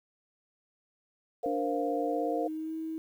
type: chord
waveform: sine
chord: Bb suspended second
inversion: none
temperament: equal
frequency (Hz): 466.2 / 523.3 / 698.5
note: Bb4 / C5 / F5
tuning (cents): 0 / 0 / 0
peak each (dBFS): -33 / -34 / -33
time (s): 1.43-2.48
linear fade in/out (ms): 10
type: tone with pitch glide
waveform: sine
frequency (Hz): 293.7 to 320.3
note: D4 to E4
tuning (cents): 0 to -50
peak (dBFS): -33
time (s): 1.46-2.98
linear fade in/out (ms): 0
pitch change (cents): +150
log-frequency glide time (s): 1.92-2.74
effects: 10-bit